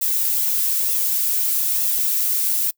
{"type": "noise with flanger", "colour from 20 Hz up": "violet", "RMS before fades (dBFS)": -20, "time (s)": [0.01, 2.71], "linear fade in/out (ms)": 10, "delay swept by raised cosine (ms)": [1.3, 3.7], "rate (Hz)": 1.1, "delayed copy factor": -0.55, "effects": ["noise-tail reverb RT60 0.1 s tail -25 dB re dry"]}